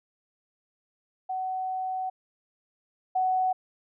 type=tone pair in turn; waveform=sine; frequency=750 / 745.7 Hz; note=F#5 / F#5; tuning=+23 / +13 cents; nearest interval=unison; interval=10 cents; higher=first; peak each=-28 / -22 dBFS; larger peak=second; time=1.29-2.1 / 3.15-3.53 s; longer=first; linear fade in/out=10 ms; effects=none